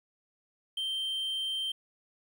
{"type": "tone", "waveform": "triangle", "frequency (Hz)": 3136, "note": "G7", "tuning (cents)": 0, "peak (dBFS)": -29, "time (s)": [0.77, 1.72], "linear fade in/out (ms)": 5, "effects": ["11-bit"]}